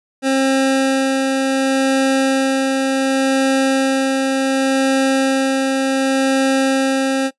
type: tone with tremolo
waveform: 25% pulse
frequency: 267.7 Hz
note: C4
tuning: 40 cents sharp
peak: -9 dBFS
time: 0.22-7.31 s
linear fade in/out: 50 ms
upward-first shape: sine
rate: 0.68 Hz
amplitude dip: 25%
effects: noise-tail reverb RT60 0.1 s tail -20 dB re dry + resampled to 24000 Hz